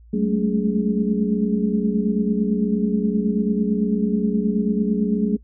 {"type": "tone cluster", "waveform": "sine", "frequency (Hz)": [190.4, 209.6, 218.8, 281.7, 416.6], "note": ["F#3", "G#3", "A3", "C#4", "G#4"], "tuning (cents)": [50, 16, -9, 28, 5], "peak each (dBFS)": [-23, -25, -21, -29, -27], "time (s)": [0.13, 5.37], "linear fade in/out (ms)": 10, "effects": ["noise-tail reverb RT60 0.1 s tail -23 dB re dry", "added 57 Hz sine -44 dBFS peak until 5.43 s"]}